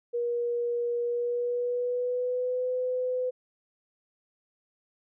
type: tone with pitch glide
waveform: sine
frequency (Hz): 477.3 to 504.8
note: A#4 to B4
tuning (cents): +41 to +38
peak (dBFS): -26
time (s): 0.13-3.31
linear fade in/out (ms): 20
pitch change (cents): +97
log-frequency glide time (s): 1.02-2.7
effects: none